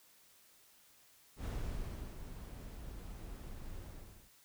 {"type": "noise with ADSR envelope", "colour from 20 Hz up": "brown", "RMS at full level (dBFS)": -38, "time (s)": [1.36, 4.31], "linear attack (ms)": 92, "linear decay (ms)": 690, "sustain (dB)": -9, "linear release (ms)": 450, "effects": ["white hiss -65 dBFS RMS until 4.44 s"]}